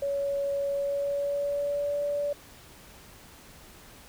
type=tone with pitch glide; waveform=sine; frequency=561 to 577.8 Hz; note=C#5 to D5; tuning=+21 to -28 cents; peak=-26 dBFS; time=0.02-2.33 s; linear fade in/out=5 ms; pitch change=+51 cents; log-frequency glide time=0.71-1.99 s; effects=pink hiss -51 dBFS RMS until 4.08 s